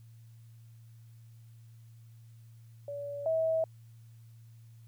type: tone pair in turn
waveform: sine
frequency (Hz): 572 / 645.8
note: D5 / E5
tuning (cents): -46 / -36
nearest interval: major second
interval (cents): 210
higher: second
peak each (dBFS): -36 / -26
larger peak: second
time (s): 2.88-3.26 / 3.26-3.64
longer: neither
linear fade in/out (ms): 2
effects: added 114 Hz sine -51 dBFS peak until 4.87 s + white hiss -71 dBFS RMS until 4.87 s

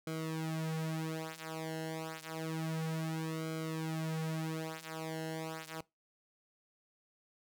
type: tone with flanger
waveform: sawtooth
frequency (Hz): 160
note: D#3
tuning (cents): +49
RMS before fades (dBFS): -39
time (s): 0.07-5.81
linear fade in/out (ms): 2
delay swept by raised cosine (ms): 1.1 to 7.1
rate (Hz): 0.29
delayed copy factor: -0.9
effects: noise-tail reverb RT60 0.2 s tail -21 dB re dry

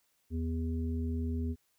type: harmonic tone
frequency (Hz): 81.6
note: E2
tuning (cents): -17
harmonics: 1 / 3 / 5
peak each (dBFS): -32 / -36 / -45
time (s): 0.3-1.56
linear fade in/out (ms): 50
effects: white hiss -74 dBFS RMS until 1.78 s

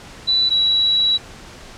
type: tone pair in turn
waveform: sine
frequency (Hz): 3966 / 3907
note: B7 / B7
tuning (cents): +7 / -19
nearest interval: unison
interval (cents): 26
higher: first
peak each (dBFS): -13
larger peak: neither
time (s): 0.27-0.5 / 0.5-1.18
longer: second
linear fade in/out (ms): 20
effects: pink hiss -39 dBFS RMS until 1.77 s + low-pass 7000 Hz 12 dB/octave

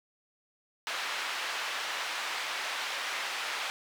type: band-pass noise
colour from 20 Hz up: white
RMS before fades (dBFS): -35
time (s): 0.87-3.7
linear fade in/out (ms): 0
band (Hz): 790 to 2900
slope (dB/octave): 12
effects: none

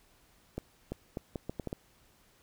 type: accelerating click train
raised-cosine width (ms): 2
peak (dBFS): -22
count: 8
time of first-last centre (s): 0.58-1.729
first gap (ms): 340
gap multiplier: 0.74
effects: pink hiss -65 dBFS RMS until 2.42 s

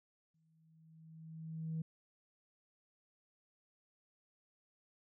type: tone with exponential growth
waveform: sine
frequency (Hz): 160.5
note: E3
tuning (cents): -46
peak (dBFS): -34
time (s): 0.34-1.82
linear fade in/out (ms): 5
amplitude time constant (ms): 320
effects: tanh soft clip ceiling -33 dBFS

